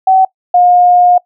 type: tone pair in turn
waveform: sine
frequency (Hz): 759 / 714.1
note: F#5 / F5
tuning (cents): +44 / +38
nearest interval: minor second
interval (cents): 106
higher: first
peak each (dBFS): -4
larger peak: neither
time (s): 0.07-0.25 / 0.54-1.18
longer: second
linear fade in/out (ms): 5
effects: noise-tail reverb RT60 0.1 s tail -22 dB re dry